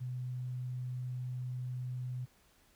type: tone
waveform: sine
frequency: 125.8 Hz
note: B2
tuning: 32 cents sharp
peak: -36 dBFS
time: 0-2.26 s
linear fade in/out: 20 ms
effects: pink hiss -67 dBFS RMS until 2.75 s